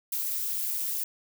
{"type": "noise with amplitude modulation", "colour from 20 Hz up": "violet", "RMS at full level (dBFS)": -27, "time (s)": [0.12, 1.04], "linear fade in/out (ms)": 5, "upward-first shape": "sine", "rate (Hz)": 216, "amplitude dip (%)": 80, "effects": []}